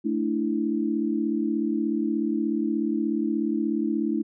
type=chord; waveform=sine; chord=A suspended fourth; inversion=none; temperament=just; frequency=220 / 293.3 / 330 Hz; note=A3 / D4 / E4; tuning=0 / -2 / +2 cents; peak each=-27 / -27 / -27 dBFS; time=0.04-4.23 s; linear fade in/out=20 ms; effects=none